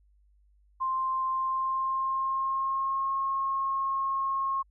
sine tone with pitch glide, 1049 to 1081.6 Hz, C6 to C#6, +4 to -43 cents, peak -26 dBFS, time 0.8-4.63 s, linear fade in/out 20 ms, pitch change +53 cents, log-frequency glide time 1.34-3.13 s, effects added 50 Hz sine -60 dBFS peak until 4.7 s

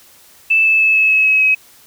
sine tone with pitch steps, 2637 / 2622 / 2607 / 2592 / 2577 / 2562 / 2547 Hz, E7 / E7 / E7 / E7 / E7 / E7 / D#7, 0 / -10 / -20 / -30 / -40 / -50 / +40 cents, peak -9 dBFS, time 0.5-1.55 s, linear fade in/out 10 ms, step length 150 ms, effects white hiss -46 dBFS RMS until 1.86 s

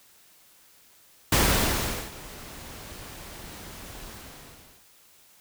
pink noise with ADSR envelope, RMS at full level -20 dBFS, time 1.32-4.86 s, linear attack 5 ms, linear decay 770 ms, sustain -22 dB, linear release 780 ms, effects white hiss -57 dBFS RMS until 5.4 s

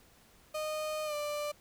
35% pulse tone with pitch glide, 616 to 590.9 Hz, D#5 to D5, -17 to +10 cents, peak -32 dBFS, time 0.54-1.52 s, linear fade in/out 10 ms, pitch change -73 cents, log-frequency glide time 1.05-1.14 s, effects pink hiss -62 dBFS RMS until 1.6 s

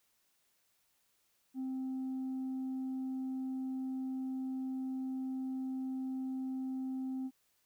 sine tone with tanh clipping, 261.6 Hz, C4, in tune, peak -36 dBFS, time 1.54-7.31 s, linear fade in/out 50 ms, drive 1 dB, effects white hiss -75 dBFS RMS until 7.65 s

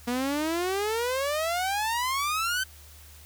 sawtooth exponential sweep, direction up, 237.4 to 1555 Hz, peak -22 dBFS, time 0.07-2.64 s, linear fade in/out 10 ms, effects added 75 Hz sine -49 dBFS peak until 3.25 s + white hiss -52 dBFS RMS until 3.25 s

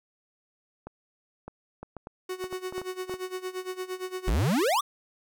clicks, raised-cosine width 1 ms, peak -25 dBFS, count 12, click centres 0.87 / 1.48 / 1.83 / 1.967 / 2.071 / 2.441 / 2.527 / 2.725 / 2.78 / 2.816 / 3.096 / 3.14 s
45% pulse tone with tremolo, 370 Hz, F#4, in tune, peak -30 dBFS, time 2.29-4.3 s, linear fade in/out 5 ms, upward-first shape sine, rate 8.7 Hz, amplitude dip 85%
square exponential sweep, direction up, 41.2 to 1244.5 Hz, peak -23 dBFS, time 4.27-4.81 s, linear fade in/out 10 ms
effects none

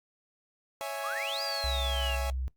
sawtooth chord, C# minor, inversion none, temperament equal, 554.4 / 659.3 / 830.6 Hz, C#5 / E5 / G#5, 0 / 0 / 0 cents, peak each -34 dBFS, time 0.81-2.3 s, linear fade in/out 0 ms
sine exponential two-way sweep, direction up then down, 1046.5 to 4937 to 2666 Hz, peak -33 dBFS, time 1.03-2.17 s, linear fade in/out 20 ms, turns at 1.42 s
sine tone with pitch glide, 65.41 to 64.66 Hz, C2 to C2, 0 to -20 cents, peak -30 dBFS, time 1.64-2.48 s, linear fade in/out 0 ms, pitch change -20 cents, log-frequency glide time 1.92-2.11 s
effects noise-tail reverb RT60 0.1 s tail -20 dB re dry + Opus 48 kbps

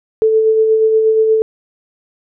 sine tone with tremolo, 440 Hz, A4, in tune, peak -7 dBFS, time 0.22-1.42 s, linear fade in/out 0 ms, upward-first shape sine, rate 8.4 Hz, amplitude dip 35%, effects none

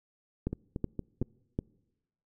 two click trains, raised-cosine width 3 ms, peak -21 / -17 dBFS, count 4 / 4, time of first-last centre 0.53-1.224 / 0.47-1.589 s, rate 4.32 / 2.68 Hz, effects noise-tail reverb RT60 1.0 s tail -26 dB re dry

